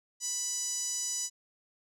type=tone with band-pass filter; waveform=5% pulse; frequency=987.8 Hz; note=B5; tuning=in tune; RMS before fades=-34 dBFS; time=0.2-1.3 s; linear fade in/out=50 ms; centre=6500 Hz; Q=4.3; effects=none